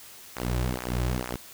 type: tone with flanger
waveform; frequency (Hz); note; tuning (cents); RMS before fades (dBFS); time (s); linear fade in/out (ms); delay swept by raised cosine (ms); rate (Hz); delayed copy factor
sawtooth; 61.74; B1; 0; -29; 0.36-1.36; 5; 0.22 to 4.42; 2.2; -0.95
effects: white hiss -47 dBFS RMS until 1.53 s